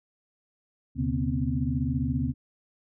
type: tone cluster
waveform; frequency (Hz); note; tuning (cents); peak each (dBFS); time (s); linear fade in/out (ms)
sine; 76.7 / 127.9 / 142.7 / 241.8 / 262.5; D#2 / C3 / D3 / B3 / C4; -24 / -39 / -49 / -36 / +6; -31; 0.95-2.34; 50
effects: none